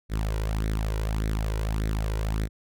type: tone with flanger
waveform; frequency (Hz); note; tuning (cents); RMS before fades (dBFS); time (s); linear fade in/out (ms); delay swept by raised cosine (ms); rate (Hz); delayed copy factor
sawtooth; 53.5; A1; -48; -27; 0.09-2.49; 50; 0.5 to 2.1; 1.7; +0.65
effects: none